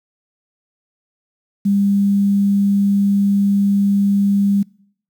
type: tone with quantisation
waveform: sine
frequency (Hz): 200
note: G3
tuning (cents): +35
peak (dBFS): -12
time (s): 1.65-4.63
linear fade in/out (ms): 10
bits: 7
effects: noise-tail reverb RT60 0.7 s tail -25 dB re dry